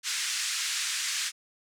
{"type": "band-pass noise", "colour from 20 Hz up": "white", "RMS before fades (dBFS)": -31, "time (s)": [0.03, 1.32], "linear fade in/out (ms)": 50, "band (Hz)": [1500, 7900], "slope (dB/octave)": 24, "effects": []}